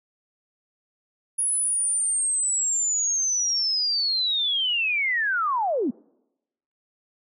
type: linear sweep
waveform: sine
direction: down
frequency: 10440 to 207.7 Hz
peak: -21 dBFS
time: 1.38-5.91 s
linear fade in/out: 10 ms
effects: noise-tail reverb RT60 0.9 s tail -26 dB re dry

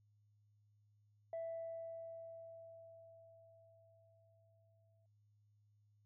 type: tone with exponential decay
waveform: sine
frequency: 661 Hz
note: E5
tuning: 5 cents sharp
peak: -39 dBFS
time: 1.33-5.06 s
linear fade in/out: 2 ms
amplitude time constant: 810 ms
effects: tanh soft clip ceiling -38 dBFS + added 104 Hz sine -70 dBFS peak until 6.05 s

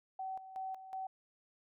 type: tone with tremolo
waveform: sine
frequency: 761 Hz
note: F#5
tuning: 48 cents sharp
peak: -38 dBFS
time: 0.19-1.07 s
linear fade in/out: 5 ms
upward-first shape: square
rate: 2.7 Hz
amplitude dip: 70%
effects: none

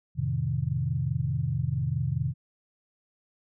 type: chord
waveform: sine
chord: F dominant seventh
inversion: none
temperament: equal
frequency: 87.31 / 110 / 130.81 / 155.56 Hz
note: F2 / A2 / C3 / Eb3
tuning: 0 / 0 / 0 / 0 cents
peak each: -34 / -33 / -28 / -31 dBFS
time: 0.15-2.34 s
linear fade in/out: 50 ms
effects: none

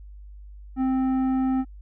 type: tone with tanh clipping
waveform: sine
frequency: 261.6 Hz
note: C4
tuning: in tune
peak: -22 dBFS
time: 0.76-1.65 s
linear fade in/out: 50 ms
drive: 10 dB
effects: added 50 Hz sine -40 dBFS peak until 1.81 s

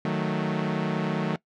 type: chord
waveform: sawtooth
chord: D# diminished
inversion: none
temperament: equal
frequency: 155.56 / 185 / 220 Hz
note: D#3 / F#3 / A3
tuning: 0 / 0 / 0 cents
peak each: -25 / -25 / -26 dBFS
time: 0.05-1.36 s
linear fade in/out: 2 ms
effects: noise-tail reverb RT60 0.1 s tail -21 dB re dry + low-pass 3000 Hz 12 dB/octave

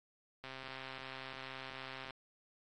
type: click train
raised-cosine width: 0.3 ms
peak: -30 dBFS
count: 221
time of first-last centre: 0.44-2.107 s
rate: 132 Hz
effects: AAC 32 kbps

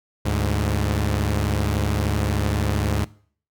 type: tone pair together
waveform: sawtooth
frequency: 73.42 / 103.69 Hz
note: D2 / G#2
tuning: 0 / -2 cents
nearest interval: tritone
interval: 598 cents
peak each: -19 dBFS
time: 0.25-3.05 s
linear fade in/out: 10 ms
effects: noise-tail reverb RT60 0.5 s tail -21 dB re dry

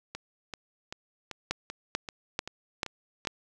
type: two click trains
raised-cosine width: 0.2 ms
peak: -20 / -11 dBFS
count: 9 / 5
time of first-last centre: 0.15-3.251 / 1.51-3.272 s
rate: 2.58 / 2.27 Hz
effects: none

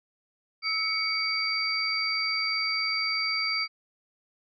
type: tone cluster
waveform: sine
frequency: 1299 / 2239 / 4688 Hz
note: E6 / C#7 / D8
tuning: -26 / +17 / -4 cents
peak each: -35 / -29 / -28 dBFS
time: 0.62-3.68 s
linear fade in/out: 50 ms
effects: none

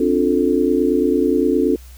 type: chord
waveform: sine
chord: D minor seventh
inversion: third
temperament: just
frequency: 264.3 / 293.7 / 352.4 / 440.5 Hz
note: C4 / D4 / F4 / A4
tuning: +18 / 0 / +16 / +2 cents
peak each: -19 dBFS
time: 0-1.76 s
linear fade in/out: 5 ms
effects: added 63 Hz sine -37 dBFS peak until 1.97 s + white hiss -48 dBFS RMS until 1.97 s

